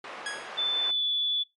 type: band-pass noise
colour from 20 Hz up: pink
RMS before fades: -41 dBFS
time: 0.04-0.91 s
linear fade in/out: 2 ms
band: 570 to 2300 Hz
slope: 12 dB/octave
type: tone with exponential decay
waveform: sawtooth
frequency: 1661.2 Hz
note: G#6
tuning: in tune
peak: -25 dBFS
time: 0.26-0.67 s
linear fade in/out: 2 ms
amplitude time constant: 88 ms
type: tone with pitch glide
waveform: sine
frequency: 3520 to 3452 Hz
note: A7 to A7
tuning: 0 to -34 cents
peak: -24 dBFS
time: 0.57-1.44 s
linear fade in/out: 20 ms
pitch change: -34 cents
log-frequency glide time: 0.81-1.05 s
effects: noise-tail reverb RT60 0.2 s tail -22 dB re dry + MP3 48 kbps